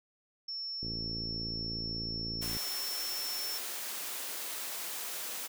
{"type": "tone", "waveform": "sine", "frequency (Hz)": 5400, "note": "E8", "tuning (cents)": 41, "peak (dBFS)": -36, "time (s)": [0.48, 3.58], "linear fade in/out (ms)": 5}
{"type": "click train", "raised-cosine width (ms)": 3, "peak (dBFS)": -29, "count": 99, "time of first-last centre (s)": [0.83, 2.568], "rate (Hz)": 56.4}
{"type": "high-pass noise", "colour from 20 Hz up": "white", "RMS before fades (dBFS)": -39, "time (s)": [2.41, 5.48], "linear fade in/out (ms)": 20, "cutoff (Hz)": 310, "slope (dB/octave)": 12}
{"effects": []}